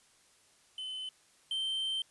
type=tone pair in turn; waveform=triangle; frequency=3043 / 3120 Hz; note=F#7 / G7; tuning=+48 / -9 cents; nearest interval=unison; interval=43 cents; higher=second; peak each=-36 / -30 dBFS; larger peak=second; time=0.78-1.09 / 1.51-2.02 s; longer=second; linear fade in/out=2 ms; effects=white hiss -65 dBFS RMS until 2.1 s + resampled to 24000 Hz